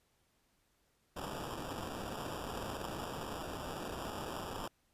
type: noise with sample-and-hold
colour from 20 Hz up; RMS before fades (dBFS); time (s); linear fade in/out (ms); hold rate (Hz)
white; -42; 1.16-4.68; 5; 2100
effects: pink hiss -75 dBFS RMS until 4.93 s + resampled to 32000 Hz